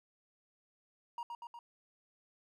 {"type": "tone with echo", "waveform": "triangle", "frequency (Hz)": 945, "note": "A#5", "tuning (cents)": 23, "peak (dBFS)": -36, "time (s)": [1.18, 1.23], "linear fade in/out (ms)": 2, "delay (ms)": 120, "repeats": 3, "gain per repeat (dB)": -3, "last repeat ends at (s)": 1.59, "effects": []}